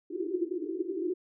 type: band-pass noise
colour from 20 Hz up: white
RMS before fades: -33 dBFS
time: 0.1-1.14 s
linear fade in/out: 10 ms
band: 320 to 380 Hz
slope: 96 dB/octave
effects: none